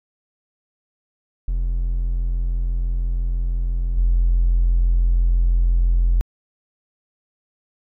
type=tone with level steps; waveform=triangle; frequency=43 Hz; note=F1; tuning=26 cents flat; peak=-16 / -10 dBFS; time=1.48-6.21 s; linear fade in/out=0 ms; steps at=3.97 s; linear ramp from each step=10 ms; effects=tanh soft clip ceiling -10 dBFS